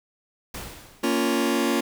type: noise with exponential decay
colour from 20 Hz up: pink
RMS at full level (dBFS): -33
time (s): 0.54-1.42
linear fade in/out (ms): 5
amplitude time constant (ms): 190
type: chord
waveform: sawtooth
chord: Bb minor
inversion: none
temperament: just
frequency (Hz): 233.1 / 279.7 / 349.6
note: Bb3 / Db4 / F4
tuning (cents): 0 / +16 / +2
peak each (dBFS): -21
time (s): 1.03-1.81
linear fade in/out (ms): 10
effects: none